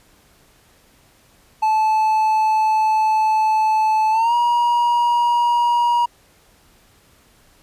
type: tone with pitch glide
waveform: triangle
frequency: 870 to 954.2 Hz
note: A5 to A#5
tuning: -20 to +40 cents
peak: -12 dBFS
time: 1.62-6.06 s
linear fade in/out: 10 ms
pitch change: +160 cents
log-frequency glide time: 4.11-4.34 s
effects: pink hiss -54 dBFS RMS until 7.62 s + resampled to 32000 Hz